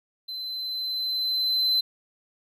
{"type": "tone with level ramp", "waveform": "triangle", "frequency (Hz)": 4058, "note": "B7", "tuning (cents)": 46, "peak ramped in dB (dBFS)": [-31, -18], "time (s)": [0.28, 1.81], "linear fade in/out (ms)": 10, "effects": []}